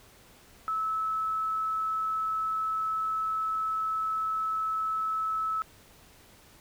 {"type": "tone", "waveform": "sine", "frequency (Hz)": 1302, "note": "E6", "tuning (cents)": -22, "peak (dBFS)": -27, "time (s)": [0.68, 5.62], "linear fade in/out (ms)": 0, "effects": ["pink hiss -56 dBFS RMS until 6.6 s"]}